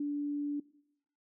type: tone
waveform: sine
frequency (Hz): 290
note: D4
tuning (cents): -22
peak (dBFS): -31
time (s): 0-0.6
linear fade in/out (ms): 5
effects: noise-tail reverb RT60 0.8 s tail -21 dB re dry